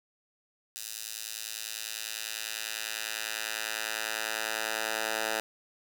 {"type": "tone with high-pass filter sweep", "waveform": "10% pulse", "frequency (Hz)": 110, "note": "A2", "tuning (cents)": 0, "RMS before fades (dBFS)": -35, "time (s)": [0.76, 5.4], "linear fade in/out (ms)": 0, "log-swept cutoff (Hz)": [5500, 810], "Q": 0.76, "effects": []}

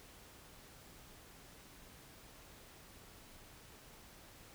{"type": "silence", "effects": ["pink hiss -58 dBFS RMS until 4.54 s"]}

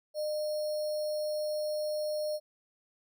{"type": "tone with sample-and-hold", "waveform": "sine", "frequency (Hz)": 607, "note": "D#5", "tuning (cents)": -43, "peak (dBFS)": -30, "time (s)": [0.14, 2.4], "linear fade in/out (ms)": 50, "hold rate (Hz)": 4900, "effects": []}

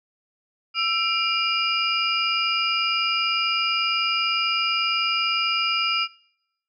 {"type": "tone cluster", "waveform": "sine", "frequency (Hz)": [1330, 2379, 2834, 4930], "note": ["E6", "D7", "F7", "D#8"], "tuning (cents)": [15, 22, 25, -17], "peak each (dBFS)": -26, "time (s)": [0.74, 6.08], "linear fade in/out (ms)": 50, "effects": ["noise-tail reverb RT60 0.8 s tail -25 dB re dry"]}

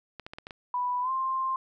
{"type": "clicks", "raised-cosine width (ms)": 0.3, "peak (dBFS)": -24, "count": 6, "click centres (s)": [0.197, 0.265, 0.335, 0.385, 0.469, 0.508]}
{"type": "tone with pitch glide", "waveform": "sine", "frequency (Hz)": [987.8, 1052.6], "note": ["B5", "C6"], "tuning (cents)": [0, 10], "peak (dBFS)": -26, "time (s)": [0.74, 1.56], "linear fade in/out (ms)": 2, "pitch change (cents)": 110, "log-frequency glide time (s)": [1.02, 1.1]}
{"effects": []}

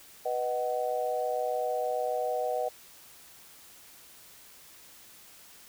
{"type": "chord", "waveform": "sine", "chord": "B major", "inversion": "none", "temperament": "equal with one note detuned", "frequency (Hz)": [493.9, 622.3, 749], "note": ["B4", "D#5", "F#5"], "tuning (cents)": [0, 0, 21], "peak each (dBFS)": -32, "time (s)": [0.25, 2.69], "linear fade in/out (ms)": 10, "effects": ["white hiss -53 dBFS RMS until 5.68 s"]}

